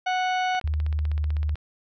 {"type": "harmonic tone", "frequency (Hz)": 738, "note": "F#5", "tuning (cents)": -5, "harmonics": [1, 2, 3, 4, 5, 6, 8], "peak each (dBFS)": [-23, -31, -33, -36, -43, -45, -47], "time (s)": [0.06, 0.6], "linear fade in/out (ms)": 10}
{"type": "click train", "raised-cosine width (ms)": 0.3, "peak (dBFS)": -25, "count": 17, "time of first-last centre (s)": [0.55, 1.556], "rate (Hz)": 15.9}
{"type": "tone with pitch glide", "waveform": "sine", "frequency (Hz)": [76, 75.26], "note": ["D#2", "D2"], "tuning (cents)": [-40, 43], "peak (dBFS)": -22, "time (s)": [0.64, 1.55], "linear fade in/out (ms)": 5, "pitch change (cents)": -17, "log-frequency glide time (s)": [0.9, 1.18]}
{"effects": []}